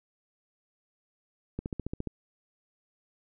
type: click train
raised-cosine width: 3 ms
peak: -20 dBFS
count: 8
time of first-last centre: 1.59-2.073 s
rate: 14.5 Hz
effects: none